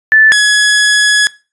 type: tone pair in turn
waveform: sine / sawtooth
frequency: 1753 / 1685.9 Hz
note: A6 / G#6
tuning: -7 / +26 cents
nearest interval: minor second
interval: 67 cents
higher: first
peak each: -3 dBFS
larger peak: neither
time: 0.12-0.32 / 0.32-1.27 s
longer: second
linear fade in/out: 0 ms
effects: noise-tail reverb RT60 0.3 s tail -20 dB re dry + resampled to 24000 Hz